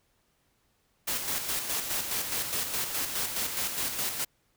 white noise with tremolo, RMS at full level -30 dBFS, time 1.07-4.25 s, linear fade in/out 10 ms, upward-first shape square, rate 4.8 Hz, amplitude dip 45%, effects pink hiss -71 dBFS RMS until 4.56 s

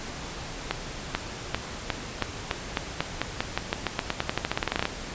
accelerating click train, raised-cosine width 0.3 ms, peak -8 dBFS, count 28, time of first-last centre 0.71-4.854 s, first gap 440 ms, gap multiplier 0.9, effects pink hiss -37 dBFS RMS until 5.14 s + resampled to 16000 Hz

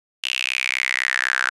sawtooth tone with high-pass filter sweep, 64 Hz, C2, 38 cents flat, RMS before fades -23 dBFS, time 0.23-1.5 s, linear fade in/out 10 ms, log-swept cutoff 2900 to 1500 Hz, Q 6.6, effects resampled to 22050 Hz

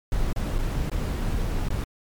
brown noise with dropouts, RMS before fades -25 dBFS, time 0.12-1.84 s, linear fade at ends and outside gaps 1 ms, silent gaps 0.328-0.361 / 0.583-0.588 / 0.898-0.916 / 1.686-1.704 s, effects MP3 96 kbps

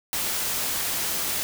white noise, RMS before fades -27 dBFS, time 0.13-1.43 s, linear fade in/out 0 ms, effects none

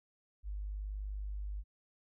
sine tone, 50.5 Hz, G#1, 48 cents flat, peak -37 dBFS, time 0.43-1.64 s, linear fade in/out 50 ms, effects none

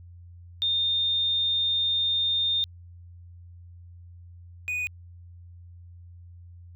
sine / triangle tone pair in turn, 3640 / 2478 Hz, A#7 / D#7, -42 / -8 cents, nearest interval perfect fifth, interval 666 cents, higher first, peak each -22 / -25 dBFS, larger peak first, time 0.62-2.64 / 4.68-4.87 s, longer first, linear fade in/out 0 ms, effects added 87 Hz sine -44 dBFS peak until 6.75 s

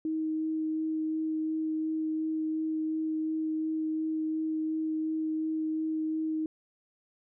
sine tone with vibrato, 315.1 Hz, D#4, 22 cents sharp, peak -28 dBFS, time 0.05-6.46 s, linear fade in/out 2 ms, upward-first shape sine, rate 2.8 Hz, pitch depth 8 cents each way, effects none

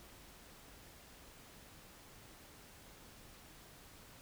silence, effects pink hiss -58 dBFS RMS until 4.21 s

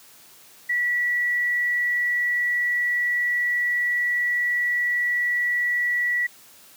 sine tone, 1945 Hz, B6, 27 cents flat, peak -20 dBFS, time 0.69-6.27 s, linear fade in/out 10 ms, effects white hiss -50 dBFS RMS until 6.76 s + high-pass 100 Hz 12 dB/octave

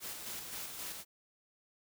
white noise with tremolo, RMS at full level -42 dBFS, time 0-1.05 s, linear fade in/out 50 ms, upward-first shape square, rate 3.8 Hz, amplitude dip 35%, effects none

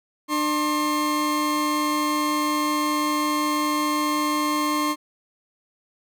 40% pulse tone pair together, 299.1 / 1066 Hz, D4 / C6, +32 / +32 cents, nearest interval octave + minor seventh, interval 2200 cents, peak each -23 dBFS, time 0.28-4.96 s, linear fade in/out 50 ms, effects none

